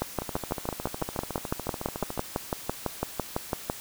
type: two click trains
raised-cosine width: 1 ms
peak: -12 / -18 dBFS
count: 23 / 28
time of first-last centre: 0.02-3.699 / 0.22-2.177 s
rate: 5.98 / 13.8 Hz
effects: white hiss -42 dBFS RMS until 3.8 s